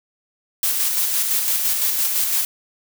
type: noise with tremolo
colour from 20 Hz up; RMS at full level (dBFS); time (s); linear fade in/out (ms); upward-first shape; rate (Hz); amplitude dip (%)
blue; -19; 0.63-2.45; 2; square; 5.9; 30
effects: none